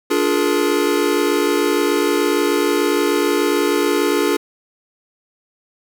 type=chord; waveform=square; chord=Bb dominant seventh; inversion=first; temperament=just; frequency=291.4 / 349.6 / 419.5 / 466.2 Hz; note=D4 / F4 / Ab4 / Bb4; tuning=-13 / +2 / +17 / 0 cents; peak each=-21 / -21 / -20 / -24 dBFS; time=0.1-4.37 s; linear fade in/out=10 ms; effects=none